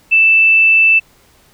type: tone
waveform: sine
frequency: 2647 Hz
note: E7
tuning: 7 cents sharp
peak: -6 dBFS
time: 0.11-1 s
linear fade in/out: 20 ms
effects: pink hiss -50 dBFS RMS until 1.53 s